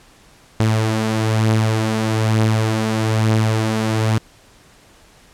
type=beating tone pair; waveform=sawtooth; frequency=109.3 / 110.4 Hz; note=A2 / A2; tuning=-11 / +6 cents; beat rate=1.1 Hz; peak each=-18 / -12 dBFS; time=0.6-4.18 s; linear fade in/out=0 ms; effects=pink hiss -49 dBFS RMS until 5.33 s + low-pass 10000 Hz 12 dB/octave